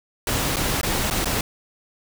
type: noise with dropouts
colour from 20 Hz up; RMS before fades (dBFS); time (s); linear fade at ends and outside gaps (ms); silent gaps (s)
pink; -23; 0.27-1.41; 2; 0.56-0.567 / 0.813-0.831 / 1.101-1.109 / 1.246-1.256
effects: none

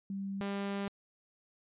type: tone pair in turn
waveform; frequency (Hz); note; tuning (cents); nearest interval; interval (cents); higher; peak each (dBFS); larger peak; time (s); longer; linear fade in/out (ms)
sine / sawtooth; 196 / 199.31; G3 / G3; 0 / +29; unison; 29; second; -35 / -30; second; 0.1-0.41 / 0.41-0.88; second; 2
effects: resampled to 8000 Hz

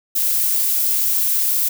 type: noise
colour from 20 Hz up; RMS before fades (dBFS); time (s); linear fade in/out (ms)
violet; -18; 0.15-1.69; 10
effects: none

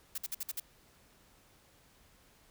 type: noise bursts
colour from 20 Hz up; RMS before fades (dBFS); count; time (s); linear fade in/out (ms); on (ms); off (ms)
blue; -37; 6; 0.15-0.6; 5; 30; 54
effects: pink hiss -64 dBFS RMS until 2.5 s

